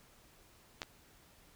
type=clicks; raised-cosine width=0.2 ms; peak=-20 / -27 dBFS; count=2; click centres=0.818 / 0.831 s; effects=pink hiss -63 dBFS RMS until 1.55 s